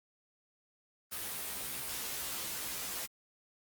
white noise with comb filter, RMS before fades -39 dBFS, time 1.11-3.07 s, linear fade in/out 20 ms, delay 15 ms, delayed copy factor +0.75, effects Opus 32 kbps

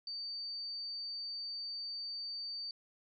sine tone, 4600 Hz, D8, 37 cents flat, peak -39 dBFS, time 0.07-2.71 s, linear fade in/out 2 ms, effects none

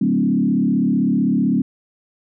sine tone with frequency modulation, 230.6 Hz, A#3, 19 cents flat, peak -14 dBFS, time 0.01-1.62 s, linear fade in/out 5 ms, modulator 35.7 Hz, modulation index 1.6, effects none

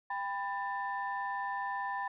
sine tone cluster, 796 / 995 / 1780 Hz, G5 / B5 / A6, +26 / +13 / +20 cents, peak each -37 / -36 / -39 dBFS, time 0.1-2.08 s, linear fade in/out 5 ms, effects tanh soft clip ceiling -25 dBFS

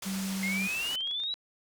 white low-pass noise, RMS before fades -40 dBFS, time 0.02-0.96 s, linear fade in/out 5 ms, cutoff 9300 Hz, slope 12 dB/octave
sine tone, 192.3 Hz, G3, 33 cents flat, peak -31 dBFS, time 0.05-0.68 s, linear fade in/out 20 ms
sine exponential sweep, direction up, 2093 to 3951 Hz, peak -30 dBFS, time 0.43-1.34 s, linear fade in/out 2 ms
clicks, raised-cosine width 0.2 ms, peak -32 dBFS, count 8, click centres 0.911 / 0.947 / 1.007 / 1.074 / 1.112 / 1.201 / 1.236 / 1.341 s
effects none

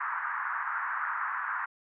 white band-pass noise, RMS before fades -33 dBFS, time 0-1.66 s, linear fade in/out 10 ms, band 950 to 1700 Hz, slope 48 dB/octave, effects none

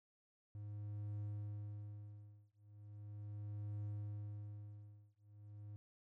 triangle tone with tremolo, 103.83 Hz, G#2, in tune, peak -39 dBFS, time 0.55-5.76 s, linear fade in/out 0 ms, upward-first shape triangle, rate 0.38 Hz, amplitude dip 100%, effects none

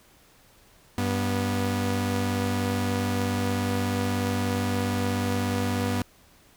sawtooth tone pair together, 96.8 / 243.9 Hz, G2 / B3, -21 / -21 cents, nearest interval octave + major third, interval 1600 cents, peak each -23 dBFS, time 0.98-6.02 s, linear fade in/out 0 ms, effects pink hiss -57 dBFS RMS until 6.56 s

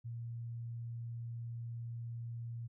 sine tone, 117.1 Hz, A#2, 8 cents sharp, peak -40 dBFS, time 0.04-2.68 s, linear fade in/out 20 ms, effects none

